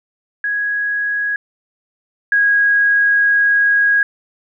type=tone pair in turn; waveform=sine; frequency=1661.2 / 1646.9 Hz; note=G#6 / G#6; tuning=0 / -15 cents; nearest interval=unison; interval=15 cents; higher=first; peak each=-16 / -10 dBFS; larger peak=second; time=0.44-1.36 / 2.32-4.03 s; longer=second; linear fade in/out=2 ms; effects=none